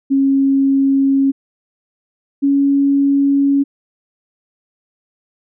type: tone pair in turn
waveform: sine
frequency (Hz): 272.8 / 279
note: C#4 / C#4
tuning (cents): -28 / +11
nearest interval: unison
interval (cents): 39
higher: second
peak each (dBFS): -10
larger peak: neither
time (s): 0.1-1.32 / 2.42-3.64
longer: neither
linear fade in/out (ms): 20
effects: none